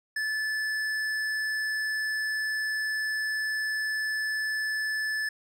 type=tone with tanh clipping; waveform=triangle; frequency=1739 Hz; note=A6; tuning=21 cents flat; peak=-29 dBFS; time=0.16-5.29 s; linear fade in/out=5 ms; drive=16 dB; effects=none